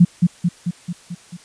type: tone with echo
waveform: sine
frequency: 174.61 Hz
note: F3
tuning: in tune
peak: -5 dBFS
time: 0-0.05 s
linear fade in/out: 10 ms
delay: 220 ms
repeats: 6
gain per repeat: -4 dB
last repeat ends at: 1.37 s
effects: white hiss -47 dBFS RMS until 1.44 s + resampled to 22050 Hz